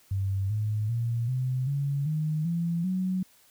sine tone with pitch steps, 97.3 / 106.72 / 117.05 / 128.39 / 140.82 / 154.45 / 169.41 / 185.81 Hz, G2 / G#2 / A#2 / C3 / C#3 / D#3 / E3 / F#3, -12 / +48 / +8 / -32 / +28 / -12 / +48 / +8 cents, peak -25 dBFS, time 0.11-3.23 s, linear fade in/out 5 ms, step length 390 ms, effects white hiss -60 dBFS RMS until 3.5 s

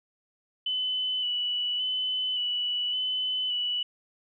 sine tone with vibrato, 2987 Hz, F#7, 16 cents sharp, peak -26 dBFS, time 0.66-3.83 s, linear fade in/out 5 ms, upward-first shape square, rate 0.88 Hz, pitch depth 19 cents each way, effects none

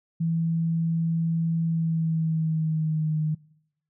sine tone with pitch glide, 164.81 to 154.66 Hz, E3 to D#3, 0 to -10 cents, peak -22 dBFS, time 0.2-3.35 s, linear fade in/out 10 ms, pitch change -110 cents, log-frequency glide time 1.64-3.21 s, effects noise-tail reverb RT60 0.8 s tail -24 dB re dry

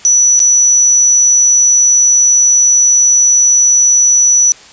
sine tone with dropouts, 5920 Hz, F#8, in tune, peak -5 dBFS, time 0.05-4.52 s, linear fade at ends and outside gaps 0 ms, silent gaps 0.393-0.401 s, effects white hiss -37 dBFS RMS until 4.72 s + resampled to 16000 Hz

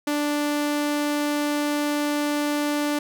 sawtooth tone, 293.7 Hz, D4, in tune, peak -18 dBFS, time 0.07-2.99 s, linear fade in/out 5 ms, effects none

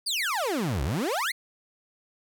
30% pulse exponential two-way sweep, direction down then up, 4978 to 61.74 to 2232 Hz, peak -23 dBFS, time 0.06-1.32 s, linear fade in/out 10 ms, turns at 0.83 s, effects none

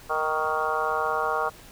harmonic tone with a mistuned harmonic, 155.56 Hz, D#3, in tune, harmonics 3 / 4 / 5 / 6 / 7 / 8 / 9, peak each -31 / -32 / -30 / -33 / -29 / -32 / -31 dBFS, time 0.09-1.5 s, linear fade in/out 20 ms, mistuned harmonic 7, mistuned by +31 cents, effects pink hiss -48 dBFS RMS until 1.71 s

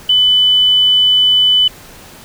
sine tone, 3000 Hz, F#7, 23 cents sharp, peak -7 dBFS, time 0.09-1.68 s, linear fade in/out 5 ms, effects pink hiss -37 dBFS RMS until 2.24 s

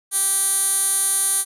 15% pulse tone with band-pass filter, 390 Hz, G4, 9 cents flat, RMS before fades -20 dBFS, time 0.11-1.45 s, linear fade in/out 50 ms, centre 9900 Hz, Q 8.9, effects none

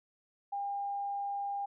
sine tone, 803 Hz, G5, 41 cents sharp, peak -33 dBFS, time 0.52-1.66 s, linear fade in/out 10 ms, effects none

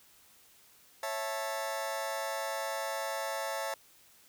sawtooth chord, A major, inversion first, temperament just, 550 / 660 / 880 Hz, C#5 / E5 / A5, -14 / +2 / 0 cents, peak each -34 dBFS, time 1.03-3.74 s, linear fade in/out 2 ms, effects white hiss -61 dBFS RMS until 4.28 s

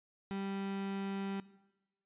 35% pulse tone, 196 Hz, G3, in tune, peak -35 dBFS, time 0.31-1.4 s, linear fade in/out 0 ms, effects noise-tail reverb RT60 1.0 s tail -18 dB re dry + resampled to 8000 Hz

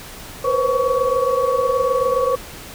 sine tone cluster, 485.2 / 513 / 532 / 1125 Hz, B4 / C5 / C5 / C#6, -31 / -34 / +29 / +25 cents, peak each -21 dBFS, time 0.44-2.36 s, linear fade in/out 10 ms, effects pink hiss -36 dBFS RMS until 2.74 s

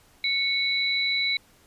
sine tone pair together, 2217 / 3950 Hz, C#7 / B7, 0 / 0 cents, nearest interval minor seventh, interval 1000 cents, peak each -25 dBFS, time 0.24-1.37 s, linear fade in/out 2 ms, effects pink hiss -58 dBFS RMS until 1.66 s + resampled to 32000 Hz

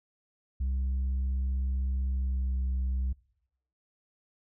sine tone with pitch glide, 65.41 to 64.4 Hz, C2 to C2, 0 to -27 cents, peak -24 dBFS, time 0.6-3.13 s, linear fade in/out 10 ms, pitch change -27 cents, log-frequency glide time 2.06-2.56 s, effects noise-tail reverb RT60 0.8 s tail -25 dB re dry + tanh soft clip ceiling -26 dBFS

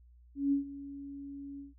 sine tone with ADSR envelope, 280 Hz, C#4, 18 cents sharp, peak -24 dBFS, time 0.35-1.74 s, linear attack 170 ms, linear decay 120 ms, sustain -17 dB, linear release 150 ms, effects added 60 Hz sine -56 dBFS peak until 1.78 s

